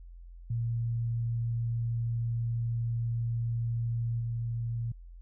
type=tone with level steps; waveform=sine; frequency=116.54 Hz; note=A#2; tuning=in tune; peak=-28 / -30 dBFS; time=0.5-4.92 s; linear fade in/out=5 ms; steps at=4.19 s; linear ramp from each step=20 ms; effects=added 43 Hz sine -45 dBFS peak until 5.21 s